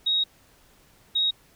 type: tone pair in turn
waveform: sine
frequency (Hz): 3778 / 3778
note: A#7 / A#7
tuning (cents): +22 / +22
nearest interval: unison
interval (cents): 0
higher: neither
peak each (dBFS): -20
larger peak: neither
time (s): 0.06-0.24 / 1.15-1.31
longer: first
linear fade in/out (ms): 10
effects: pink hiss -58 dBFS RMS until 1.55 s